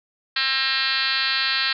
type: tone with frequency modulation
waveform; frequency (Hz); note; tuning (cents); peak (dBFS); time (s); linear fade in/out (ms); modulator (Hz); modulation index
sine; 2940; F#7; -12; -19; 0.36-1.73; 5; 268; 5.9
effects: none